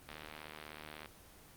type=click train; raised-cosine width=0.3 ms; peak=-30 dBFS; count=75; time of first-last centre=0.09-1.059 s; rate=76.4 Hz; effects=pink hiss -58 dBFS RMS until 1.56 s + Opus 24 kbps

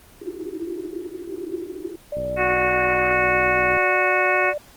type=band-pass noise; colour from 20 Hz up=white; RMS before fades=-31 dBFS; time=0.21-1.96 s; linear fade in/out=5 ms; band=320 to 380 Hz; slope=96 dB/octave
type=tone with vibrato; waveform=sine; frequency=587.3 Hz; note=D5; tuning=in tune; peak=-24 dBFS; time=2.12-4.58 s; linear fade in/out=5 ms; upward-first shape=sine; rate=5 Hz; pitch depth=17 cents each way
type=click train; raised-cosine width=3 ms; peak=-21 dBFS; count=101; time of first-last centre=2.17-3.767 s; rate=62.6 Hz
type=harmonic tone; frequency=367.2 Hz; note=F#4; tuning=13 cents flat; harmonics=1 / 2 / 3 / 4 / 5 / 6 / 7; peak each=-25 / -25 / -25 / -25 / -25 / -25 / -25 dBFS; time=2.36-4.54 s; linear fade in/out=50 ms
effects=pink hiss -49 dBFS RMS until 4.76 s + Opus 24 kbps

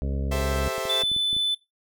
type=harmonic tone; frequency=68.5 Hz; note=C#2; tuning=20 cents flat; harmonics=1 / 2 / 3 / 4 / 6 / 7 / 8 / 9; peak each=-26 / -32 / -36 / -38 / -42 / -43 / -44 / -45 dBFS; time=0.02-0.68 s; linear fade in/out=0 ms
type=chord; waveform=sawtooth; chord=A minor seventh; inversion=third; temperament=equal; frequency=392 / 440 / 523.3 / 659.3 Hz; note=G4 / A4 / C5 / E5; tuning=0 / 0 / 0 / 0 cents; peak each=-31 / -31 / -28 / -26 dBFS; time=0.31-1.03 s; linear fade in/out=10 ms
type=clicks; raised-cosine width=3 ms; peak=-27 dBFS; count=10; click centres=0.412 / 0.545 / 0.667 / 0.781 / 0.854 / 1.036 / 1.116 / 1.164 / 1.33 / 1.366 s
type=tone; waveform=triangle; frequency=3505 Hz; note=A7; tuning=7 cents flat; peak=-20 dBFS; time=0.89-1.55 s; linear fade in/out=10 ms
effects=noise-tail reverb RT60 0.2 s tail -19 dB re dry

